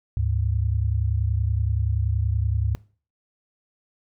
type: tone pair together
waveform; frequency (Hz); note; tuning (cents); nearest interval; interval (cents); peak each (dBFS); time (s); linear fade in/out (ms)
sine; 73.4 / 103.96; D2 / G#2; 0 / +2; tritone; 602; -23; 0.17-2.75; 0
effects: noise-tail reverb RT60 0.4 s tail -22 dB re dry

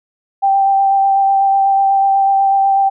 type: tone with vibrato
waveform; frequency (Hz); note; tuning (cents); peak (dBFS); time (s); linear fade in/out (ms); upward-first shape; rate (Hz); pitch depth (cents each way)
sine; 784; G5; 0; -9; 0.42-2.9; 20; sine; 8.1; 13
effects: none

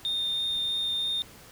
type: tone with vibrato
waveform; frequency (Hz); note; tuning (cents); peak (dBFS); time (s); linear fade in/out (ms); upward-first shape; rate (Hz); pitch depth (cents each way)
triangle; 3644; A#7; -40; -24; 0.05-1.22; 0; triangle; 3.1; 8
effects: tanh soft clip ceiling -22 dBFS + pink hiss -50 dBFS RMS until 1.51 s

